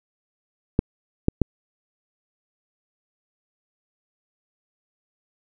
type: clicks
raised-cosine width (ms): 3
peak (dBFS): -4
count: 3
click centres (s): 0.791 / 1.284 / 1.417
effects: none